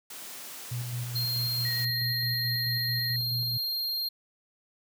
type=high-pass noise; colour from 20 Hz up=white; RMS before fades=-42 dBFS; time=0.1-1.85 s; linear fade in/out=5 ms; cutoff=160 Hz; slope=12 dB/octave
type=tone with tremolo; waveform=sine; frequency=121.7 Hz; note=B2; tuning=25 cents flat; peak=-30 dBFS; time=0.71-3.58 s; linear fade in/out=10 ms; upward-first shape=square; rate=4.6 Hz; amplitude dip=35%
type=tone; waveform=square; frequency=4208 Hz; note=C8; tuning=9 cents sharp; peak=-29 dBFS; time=1.15-4.09 s; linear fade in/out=10 ms
type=tone with vibrato; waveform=sine; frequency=1890 Hz; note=A#6; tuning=23 cents sharp; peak=-34 dBFS; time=1.65-3.16 s; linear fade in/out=2 ms; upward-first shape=sine; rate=8.9 Hz; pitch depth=17 cents each way
effects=none